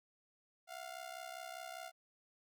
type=ring-modulated tone; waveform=sawtooth; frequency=702 Hz; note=F5; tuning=9 cents sharp; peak=-39 dBFS; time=0.67-1.92 s; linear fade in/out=50 ms; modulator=32.5 Hz; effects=none

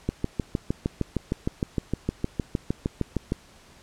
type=click train; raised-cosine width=3 ms; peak=-11 dBFS; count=22; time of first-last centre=0.09-3.321 s; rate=6.5 Hz; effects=pink hiss -53 dBFS RMS until 3.82 s + low-pass 9000 Hz 12 dB/octave

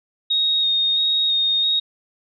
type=tone with vibrato; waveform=sine; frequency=3729 Hz; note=A#7; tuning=in tune; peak=-16 dBFS; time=0.3-1.8 s; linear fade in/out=10 ms; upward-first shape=square; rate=1.5 Hz; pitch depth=13 cents each way; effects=none

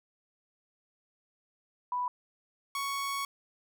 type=tone pair in turn; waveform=sine / sawtooth; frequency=988 / 1111.9 Hz; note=B5 / C#6; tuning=0 / +5 cents; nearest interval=major second; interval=205 cents; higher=second; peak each=-29 / -28 dBFS; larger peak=second; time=1.92-2.08 / 2.75-3.25 s; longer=second; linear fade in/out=2 ms; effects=none

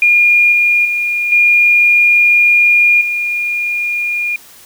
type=tone with level steps; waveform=sine; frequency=2422 Hz; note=D#7; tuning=47 cents flat; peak=-6 / -8 / -13 / -6 / -14 dBFS; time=0.02-4.36 s; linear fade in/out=2 ms; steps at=0.52 / 0.85 / 1.32 / 3.01 s; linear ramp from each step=2 ms; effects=white hiss -40 dBFS RMS until 4.65 s

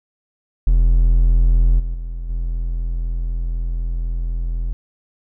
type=tone with level steps; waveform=triangle; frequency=42 Hz; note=E1; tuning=33 cents sharp; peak=-8 / -18 / -22 / -17 dBFS; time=0.67-4.73 s; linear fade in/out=0 ms; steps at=1.79 / 1.94 / 2.29 s; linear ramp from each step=10 ms; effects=none

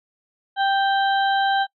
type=harmonic tone; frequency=785 Hz; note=G5; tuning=2 cents sharp; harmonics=1 / 2 / 4 / 5; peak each=-18 / -24 / -30 / -32 dBFS; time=0.56-1.67 s; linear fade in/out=50 ms; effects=noise-tail reverb RT60 0.1 s tail -23 dB re dry

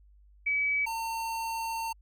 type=tone pair in turn; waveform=sine / square; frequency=2285 / 906.8 Hz; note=D7 / A#5; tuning=-48 / -48 cents; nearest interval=octave + major third; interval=1600 cents; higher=first; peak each=-25 / -32 dBFS; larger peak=first; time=0.46-0.86 / 0.86-1.93 s; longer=second; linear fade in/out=10 ms; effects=added 50 Hz sine -55 dBFS peak until 2.01 s

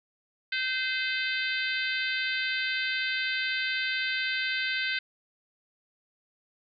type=harmonic tone with a mistuned harmonic; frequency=516 Hz; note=C5; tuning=24 cents flat; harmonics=3 / 4 / 5 / 6 / 7 / 8 / 9; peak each=-31 / -33 / -35 / -37 / -38 / -39 / -40 dBFS; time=0.52-4.99 s; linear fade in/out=5 ms; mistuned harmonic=8; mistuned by=-29 cents; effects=none

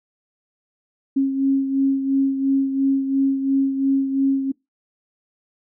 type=beating tone pair; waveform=sine; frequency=271.1 / 274 Hz; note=C#4 / C#4; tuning=-38 / -20 cents; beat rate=2.9 Hz; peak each=-17 / -25 dBFS; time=1.16-4.52 s; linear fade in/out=10 ms; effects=noise-tail reverb RT60 0.2 s tail -24 dB re dry

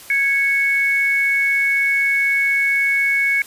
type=tone pair together; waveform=sine; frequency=1656.4 / 2211 Hz; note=G#6 / C#7; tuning=-5 / -5 cents; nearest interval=perfect fourth; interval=500 cents; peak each=-22 / -15 dBFS; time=0.1-3.42 s; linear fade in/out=2 ms; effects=white hiss -40 dBFS RMS until 3.46 s + resampled to 32000 Hz

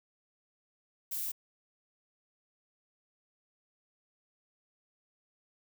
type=noise; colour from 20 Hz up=violet; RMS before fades=-36 dBFS; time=1.11-1.32 s; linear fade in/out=10 ms; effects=none

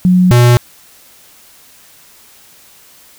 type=tone pair in turn; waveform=sine / square; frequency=181.8 / 121.34 Hz; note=F#3 / B2; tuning=-30 / -30 cents; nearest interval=perfect fifth; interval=700 cents; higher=first; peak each=-5 dBFS; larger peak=neither; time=0.05-0.31 / 0.31-0.57 s; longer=neither; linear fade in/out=0 ms; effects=white hiss -43 dBFS RMS until 3.18 s

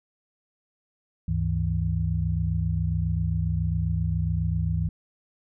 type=tone cluster; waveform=sine; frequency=72.5 / 99.9 / 161.4 Hz; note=D2 / G2 / E3; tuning=-22 / +33 / -36 cents; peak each=-27 dBFS; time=1.28-4.89 s; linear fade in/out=5 ms; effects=none

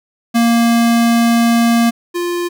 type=tone pair in turn; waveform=square; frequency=233.1 / 349.3 Hz; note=A#3 / F4; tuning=0 / 0 cents; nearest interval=perfect fifth; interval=700 cents; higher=second; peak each=-10 / -17 dBFS; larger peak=first; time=0.34-1.91 / 2.14-2.49 s; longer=first; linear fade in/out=20 ms; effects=none

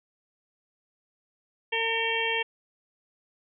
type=harmonic tone; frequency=454.4 Hz; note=A#4; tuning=44 cents flat; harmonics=1 / 2 / 4 / 5 / 6 / 7; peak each=-32 / -33 / -32 / -32 / -31 / -32 dBFS; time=1.72-2.43 s; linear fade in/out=10 ms; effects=none

